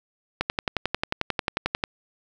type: click train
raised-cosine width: 0.3 ms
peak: -7 dBFS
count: 17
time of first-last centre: 0.41-1.839 s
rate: 11.2 Hz
effects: 8-bit